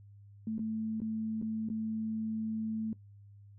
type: tone with dropouts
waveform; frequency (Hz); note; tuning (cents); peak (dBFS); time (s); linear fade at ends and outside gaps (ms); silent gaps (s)
sine; 220; A3; 0; -32; 0.47-2.93; 2; 0.582-0.592 / 1.003-1.017 / 1.416-1.424 / 1.688-1.7
effects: noise-tail reverb RT60 0.1 s tail -18 dB re dry + added 101 Hz sine -52 dBFS peak until 3.58 s